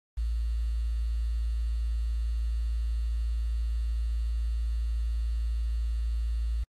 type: tone with quantisation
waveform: sine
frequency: 56.5 Hz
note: A1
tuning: 47 cents sharp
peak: -26 dBFS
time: 0.17-6.64 s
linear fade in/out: 10 ms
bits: 9
effects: AAC 32 kbps